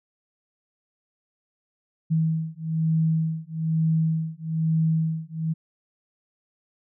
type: beating tone pair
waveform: sine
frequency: 160 / 161.1 Hz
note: D#3 / E3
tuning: +49 / -39 cents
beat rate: 1.1 Hz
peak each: -24 dBFS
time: 2.1-5.54 s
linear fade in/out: 20 ms
effects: none